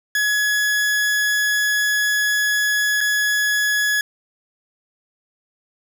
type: tone with dropouts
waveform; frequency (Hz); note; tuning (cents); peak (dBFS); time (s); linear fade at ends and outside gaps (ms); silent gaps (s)
40% pulse; 1687; G#6; +27; -16; 0.15-4.01; 2; 3.007-3.011
effects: none